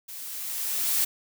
blue noise with level ramp, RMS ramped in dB -40 to -23 dBFS, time 0.08-1.05 s, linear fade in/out 10 ms, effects none

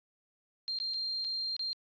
sine tone with dropouts, 4186 Hz, C8, in tune, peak -32 dBFS, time 0.68-1.73 s, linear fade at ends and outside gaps 0 ms, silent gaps 0.787-0.801 / 0.937-0.942 / 1.243-1.247 / 1.565-1.594 s, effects resampled to 11025 Hz + 12-bit

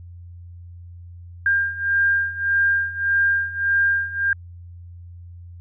sine beating tone pair, 1600 / 1601.7 Hz, G6 / G6, +35 / +37 cents, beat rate 1.7 Hz, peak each -22 / -19 dBFS, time 1.46-4.33 s, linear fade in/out 2 ms, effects added 87 Hz sine -37 dBFS peak until 5.6 s

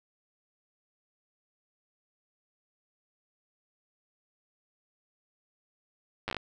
slowing click train, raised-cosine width 0.3 ms, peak -17 dBFS, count 7, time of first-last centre 6.28-6.367 s, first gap 9 ms, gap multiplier 1.19, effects none

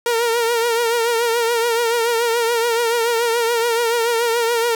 sawtooth tone with vibrato, 466.2 Hz, A#4, in tune, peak -12 dBFS, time 0.06-4.75 s, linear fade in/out 2 ms, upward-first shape triangle, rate 7 Hz, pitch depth 67 cents each way, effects none

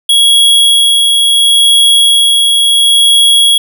square tone with tremolo, 3322 Hz, G#7, in tune, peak -4 dBFS, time 0.09-3.58 s, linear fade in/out 5 ms, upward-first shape sine, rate 0.72 Hz, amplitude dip 25%, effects none

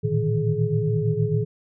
sine tone cluster, 110.5 / 117.2 / 151.4 / 159.8 / 421.8 Hz, A2 / A#2 / D#3 / D#3 / G#4, +8 / +10 / -47 / +47 / +27 cents, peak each -26 dBFS, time 0.03-1.45 s, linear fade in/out 20 ms, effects none

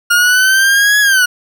40% pulse linear two-way sweep, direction up then down, 1416 to 1690 to 1439 Hz, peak -7 dBFS, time 0.1-1.26 s, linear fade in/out 10 ms, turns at 1 s, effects none

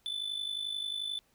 triangle tone with amplitude modulation, 3504 Hz, A7, 8 cents flat, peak -29 dBFS, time 0.06-1.19 s, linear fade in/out 0 ms, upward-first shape sine, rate 51.3 Hz, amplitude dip 70%, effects pink hiss -70 dBFS RMS until 1.34 s

